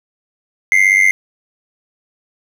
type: tone with amplitude modulation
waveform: triangle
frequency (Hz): 2093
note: C7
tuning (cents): 0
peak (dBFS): -3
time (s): 0.72-1.11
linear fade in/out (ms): 0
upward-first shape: sine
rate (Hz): 96.5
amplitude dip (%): 85
effects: none